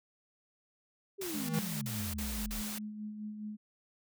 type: exponential sweep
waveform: sine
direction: down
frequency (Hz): 406.5 to 35.09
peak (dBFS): -38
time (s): 1.18-2.62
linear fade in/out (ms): 20
type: tone with exponential growth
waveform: square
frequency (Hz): 160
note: D#3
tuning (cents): +49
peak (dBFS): -29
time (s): 1.2-1.59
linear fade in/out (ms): 2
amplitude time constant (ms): 83
type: noise bursts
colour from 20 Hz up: white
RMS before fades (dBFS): -41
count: 5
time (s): 1.21-2.786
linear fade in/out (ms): 5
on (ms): 280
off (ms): 44
type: tone with tremolo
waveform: sine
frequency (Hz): 211.8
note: G#3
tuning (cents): +34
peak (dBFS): -37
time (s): 1.33-3.57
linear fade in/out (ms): 20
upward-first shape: sine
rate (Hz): 4.8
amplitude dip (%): 45
effects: none